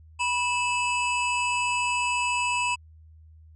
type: tone pair together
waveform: square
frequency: 980 / 2614 Hz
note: B5 / E7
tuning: -14 / -15 cents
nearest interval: octave + perfect fourth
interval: 1699 cents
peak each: -27 dBFS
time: 0.19-2.76 s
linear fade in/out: 20 ms
effects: added 79 Hz sine -48 dBFS peak until 3.55 s + resampled to 22050 Hz